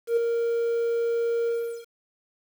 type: tone with ADSR envelope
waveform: triangle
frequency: 466.2 Hz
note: A#4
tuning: in tune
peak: -14 dBFS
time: 0.07-1.86 s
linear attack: 100 ms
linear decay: 5 ms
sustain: -6 dB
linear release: 380 ms
effects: tanh soft clip ceiling -14 dBFS + 8-bit